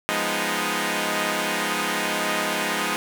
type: chord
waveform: 5% pulse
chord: F half-diminished seventh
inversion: none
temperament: equal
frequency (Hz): 174.61 / 207.7 / 246.9 / 311.1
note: F3 / Ab3 / Cb4 / Eb4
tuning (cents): 0 / 0 / 0 / 0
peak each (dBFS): -19 / -16 / -18 / -16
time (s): 0.09-2.96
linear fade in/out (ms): 0
effects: none